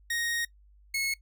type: tone pair in turn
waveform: sawtooth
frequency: 1868 / 2184 Hz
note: A#6 / C#7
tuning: +3 / -26 cents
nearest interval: minor third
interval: 271 cents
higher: second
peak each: -25 / -24 dBFS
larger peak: second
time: 0.1-0.45 / 0.94-1.14 s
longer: first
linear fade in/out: 5 ms
effects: noise-tail reverb RT60 0.1 s tail -20 dB re dry + added 50 Hz sine -55 dBFS peak until 1.21 s